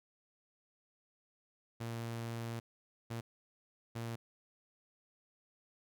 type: tone bursts at uneven times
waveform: sawtooth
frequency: 115.9 Hz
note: A#2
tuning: 10 cents flat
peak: -35 dBFS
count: 3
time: 1.8-2.6 / 3.1-3.21 / 3.95-4.16 s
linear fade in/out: 10 ms
effects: none